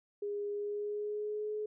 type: tone with pitch glide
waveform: sine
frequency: 409.7 to 424.9 Hz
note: G#4 to G#4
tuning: -24 to +40 cents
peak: -34 dBFS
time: 0.22-1.66 s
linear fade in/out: 5 ms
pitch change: +64 cents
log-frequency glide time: 0.5-1.53 s
effects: none